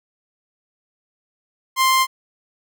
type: tone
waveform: sawtooth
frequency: 1049 Hz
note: C6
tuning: 4 cents sharp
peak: -10 dBFS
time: 1.76-2.07 s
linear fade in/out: 50 ms
effects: none